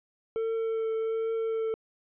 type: tone with vibrato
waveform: triangle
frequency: 448 Hz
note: A4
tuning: 31 cents sharp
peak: -25 dBFS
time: 0.36-1.74 s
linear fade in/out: 0 ms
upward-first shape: triangle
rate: 1.3 Hz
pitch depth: 14 cents each way
effects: resampled to 8000 Hz